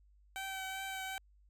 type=tone with vibrato; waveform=15% pulse; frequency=768 Hz; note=G5; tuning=36 cents flat; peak=-33 dBFS; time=0.36-1.18 s; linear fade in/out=0 ms; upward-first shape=triangle; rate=2.6 Hz; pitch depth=18 cents each way; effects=added 50 Hz sine -62 dBFS peak until 1.49 s